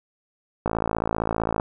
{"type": "click train", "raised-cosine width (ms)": 1, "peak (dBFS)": -9, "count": 53, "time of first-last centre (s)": [0.66, 1.599], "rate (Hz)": 55.4, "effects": []}